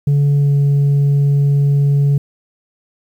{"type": "tone with pitch glide", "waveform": "sine", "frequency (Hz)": [143, 141.77], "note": ["D3", "C#3"], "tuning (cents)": [-46, 39], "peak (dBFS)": -7, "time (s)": [0.07, 2.18], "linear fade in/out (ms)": 5, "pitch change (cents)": -15, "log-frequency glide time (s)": [0.37, 0.52], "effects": ["tanh soft clip ceiling -9 dBFS", "8-bit"]}